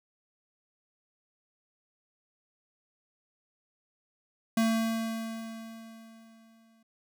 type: tone with exponential decay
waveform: square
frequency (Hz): 225.3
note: A3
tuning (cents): +41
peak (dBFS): -23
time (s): 4.57-6.83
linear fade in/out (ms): 5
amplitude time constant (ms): 490
effects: none